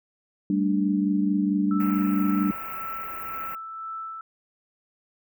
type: chord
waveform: sine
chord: G suspended second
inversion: none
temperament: just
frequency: 196 / 220.5 / 294 Hz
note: G3 / A3 / D4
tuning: 0 / +4 / +2 cents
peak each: -23 / -29 / -24 dBFS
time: 0.5-2.51 s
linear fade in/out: 2 ms
type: tone with tremolo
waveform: sine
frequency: 1321 Hz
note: E6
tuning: 3 cents sharp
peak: -31 dBFS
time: 1.71-4.21 s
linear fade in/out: 2 ms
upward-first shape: sine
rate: 1.9 Hz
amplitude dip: 35%
type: band-stop noise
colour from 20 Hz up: white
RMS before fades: -38 dBFS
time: 1.8-3.55 s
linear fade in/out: 2 ms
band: 2700 to 15000 Hz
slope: 96 dB/octave
effects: none